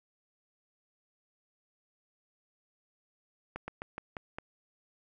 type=slowing click train; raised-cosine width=0.5 ms; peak=-23 dBFS; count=6; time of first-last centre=3.56-4.385 s; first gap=120 ms; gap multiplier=1.16; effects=none